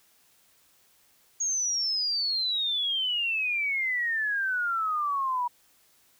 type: exponential sweep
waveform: sine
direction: down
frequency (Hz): 6645 to 958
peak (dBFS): -25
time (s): 1.4-5.48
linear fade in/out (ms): 10
effects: white hiss -63 dBFS RMS until 6.19 s